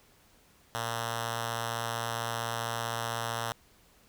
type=tone with notch filter; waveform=5% pulse; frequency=115.6 Hz; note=A#2; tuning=14 cents flat; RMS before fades=-34 dBFS; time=0.75-3.52 s; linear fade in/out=0 ms; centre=300 Hz; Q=0.63; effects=pink hiss -62 dBFS RMS until 4.08 s